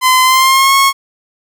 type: tone with pitch glide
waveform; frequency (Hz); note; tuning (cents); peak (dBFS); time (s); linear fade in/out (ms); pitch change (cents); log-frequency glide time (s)
sawtooth; 1026 to 1093.3; C6 to C#6; -34 to -24; -3; 0.01-0.93; 50; +110; 0.23-0.74
effects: none